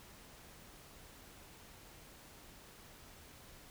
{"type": "silence", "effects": ["pink hiss -57 dBFS RMS until 3.7 s"]}